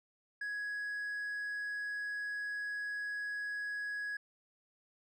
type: tone with hard clipping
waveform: sine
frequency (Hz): 1669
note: G#6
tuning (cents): +8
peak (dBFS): -37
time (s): 0.41-4.17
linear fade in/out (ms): 5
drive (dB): 2
effects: none